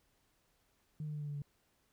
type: tone with pitch steps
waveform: sine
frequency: 152.5 / 150.66 / 148.84 / 147.05 / 145.28 / 143.53 Hz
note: D#3 / D3 / D3 / D3 / D3 / D3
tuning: -34 / +45 / +24 / +3 / -18 / -39 cents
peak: -37 dBFS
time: 1-1.42 s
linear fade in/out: 2 ms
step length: 70 ms
effects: tanh soft clip ceiling -34 dBFS + pink hiss -75 dBFS RMS until 1.92 s